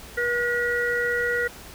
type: harmonic tone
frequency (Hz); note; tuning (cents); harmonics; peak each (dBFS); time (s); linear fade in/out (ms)
480.8; B4; -46; 1 / 3 / 4; -26 / -26 / -26; 0.17-1.48; 10
effects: added 60 Hz sine -51 dBFS peak until 1.74 s + pink hiss -43 dBFS RMS until 1.74 s